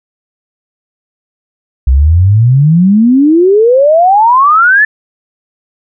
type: exponential sweep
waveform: sine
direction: up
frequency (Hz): 61.74 to 1781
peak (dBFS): -3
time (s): 1.87-4.85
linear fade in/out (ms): 5
effects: none